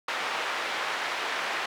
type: band-pass noise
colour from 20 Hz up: pink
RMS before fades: -31 dBFS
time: 0.08-1.66 s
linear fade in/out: 5 ms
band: 840 to 2900 Hz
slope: 12 dB/octave
effects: none